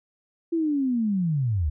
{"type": "linear sweep", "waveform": "sine", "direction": "down", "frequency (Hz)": [340, 67.7], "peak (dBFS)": -21, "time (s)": [0.52, 1.7], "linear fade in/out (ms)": 10, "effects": []}